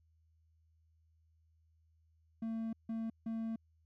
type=tone bursts at uneven times; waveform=triangle; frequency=225.2 Hz; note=A3; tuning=40 cents sharp; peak=-34 dBFS; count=3; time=2.42-2.73 / 2.89-3.1 / 3.26-3.56 s; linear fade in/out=5 ms; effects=added 80 Hz sine -68 dBFS peak until 3.85 s